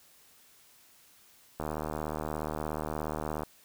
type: click train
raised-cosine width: 1 ms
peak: -20 dBFS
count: 142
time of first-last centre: 1.6-3.434 s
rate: 76.9 Hz
effects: white hiss -60 dBFS RMS until 3.64 s